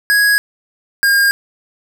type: tone pair in turn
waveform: square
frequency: 1661.2 / 1615.8 Hz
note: G#6 / G#6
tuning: 0 / -48 cents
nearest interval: unison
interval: 48 cents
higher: first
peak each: -10 dBFS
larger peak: neither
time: 0.1-0.38 / 1.03-1.31 s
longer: neither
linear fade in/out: 0 ms
effects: none

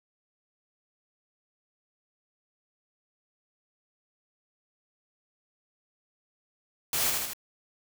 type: noise with echo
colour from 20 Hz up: white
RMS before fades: -28 dBFS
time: 6.93-7.1 s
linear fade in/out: 2 ms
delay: 78 ms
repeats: 3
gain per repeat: -3 dB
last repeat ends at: 7.334 s
effects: none

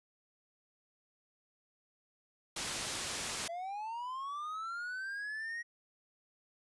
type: low-pass noise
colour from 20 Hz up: white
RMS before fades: -39 dBFS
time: 2.56-3.48 s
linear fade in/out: 5 ms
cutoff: 8000 Hz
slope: 12 dB/octave
type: linear sweep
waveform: triangle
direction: up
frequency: 659.3 to 1896 Hz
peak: -36 dBFS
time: 3.48-5.63 s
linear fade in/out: 20 ms
effects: resampled to 24000 Hz

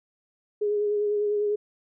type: tone with vibrato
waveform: sine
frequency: 415.3 Hz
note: G#4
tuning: in tune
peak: -22 dBFS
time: 0.61-1.56 s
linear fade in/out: 10 ms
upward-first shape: sine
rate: 10 Hz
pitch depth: 22 cents each way
effects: none

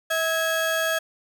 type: tone pair together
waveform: 35% pulse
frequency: 646 / 1653.4 Hz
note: E5 / G#6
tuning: -35 / -8 cents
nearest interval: octave + major third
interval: 1627 cents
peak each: -23 dBFS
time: 0.1-0.99 s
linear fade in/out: 10 ms
effects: none

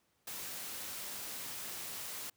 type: noise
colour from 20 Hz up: white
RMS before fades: -43 dBFS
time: 0.27-2.3 s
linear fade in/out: 5 ms
effects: pink hiss -75 dBFS RMS until 2.36 s + high-pass 80 Hz 12 dB/octave

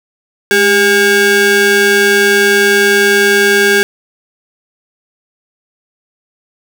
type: ring-modulated tone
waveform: 40% pulse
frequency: 610 Hz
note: D#5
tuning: 34 cents flat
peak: -3 dBFS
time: 0.51-3.83 s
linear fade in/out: 0 ms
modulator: 1010 Hz
effects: none

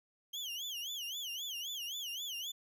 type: tone with vibrato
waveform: 35% pulse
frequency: 3120 Hz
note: G7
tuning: 9 cents flat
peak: -37 dBFS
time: 0.33-2.52 s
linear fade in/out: 10 ms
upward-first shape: sine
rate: 3.8 Hz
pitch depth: 200 cents each way
effects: none

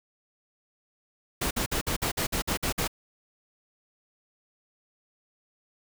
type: noise bursts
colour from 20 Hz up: pink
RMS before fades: -28 dBFS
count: 10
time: 1.41-2.878 s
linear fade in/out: 10 ms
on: 100 ms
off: 52 ms
effects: none

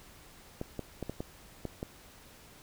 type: clicks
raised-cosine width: 2 ms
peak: -22 dBFS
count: 7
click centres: 0.614 / 0.793 / 1.027 / 1.096 / 1.205 / 1.653 / 1.829 s
effects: pink hiss -55 dBFS RMS until 2.62 s

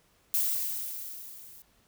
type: noise with level ramp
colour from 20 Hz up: violet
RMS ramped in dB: -26 to -51 dBFS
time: 0.34-1.62 s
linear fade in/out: 0 ms
effects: pink hiss -66 dBFS RMS until 1.87 s

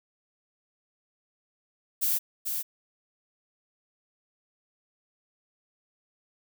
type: noise with echo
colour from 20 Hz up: violet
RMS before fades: -26 dBFS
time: 2.01-2.19 s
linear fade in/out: 20 ms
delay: 440 ms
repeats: 1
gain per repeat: -5 dB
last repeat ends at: 2.63 s
effects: none

